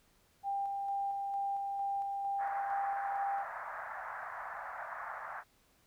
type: tone with tremolo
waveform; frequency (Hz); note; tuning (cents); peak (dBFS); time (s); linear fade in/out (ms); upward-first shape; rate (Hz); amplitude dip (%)
sine; 795; G5; +24; -32; 0.43-3.46; 50; square; 2.2; 25
type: band-pass noise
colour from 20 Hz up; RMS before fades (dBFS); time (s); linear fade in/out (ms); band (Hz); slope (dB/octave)
pink; -43; 2.38-5.44; 50; 670 to 1800; 48
effects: pink hiss -69 dBFS RMS until 5.86 s